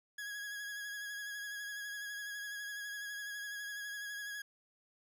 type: tone with vibrato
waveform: 40% pulse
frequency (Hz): 1661.2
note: G#6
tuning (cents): 0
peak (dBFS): -40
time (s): 0.18-4.42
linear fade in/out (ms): 5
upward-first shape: sine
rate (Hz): 12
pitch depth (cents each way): 26
effects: none